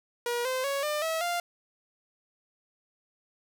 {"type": "tone with pitch steps", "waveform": "sawtooth", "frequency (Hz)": [478.9, 516.2, 556.5, 599.9, 646.7, 697.1], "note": ["A#4", "C5", "C#5", "D5", "E5", "F5"], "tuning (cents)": [47, -23, 7, 37, -33, -3], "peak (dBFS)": -24, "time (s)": [0.26, 1.4], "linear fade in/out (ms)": 2, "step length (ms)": 190, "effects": []}